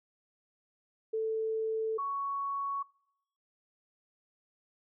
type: tone pair in turn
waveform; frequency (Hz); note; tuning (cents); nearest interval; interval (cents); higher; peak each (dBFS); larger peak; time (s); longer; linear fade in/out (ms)
sine; 442.1 / 1114; A4 / C#6; +8 / +8; octave + major third; 1600; second; -29 / -31; first; 1.13-1.98 / 1.98-2.83; neither; 10
effects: noise-tail reverb RT60 0.8 s tail -24 dB re dry